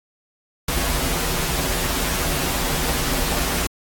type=noise with comb filter; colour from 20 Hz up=pink; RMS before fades=-22 dBFS; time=0.68-3.67 s; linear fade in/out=5 ms; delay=9.5 ms; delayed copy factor=-0.95; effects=AAC 64 kbps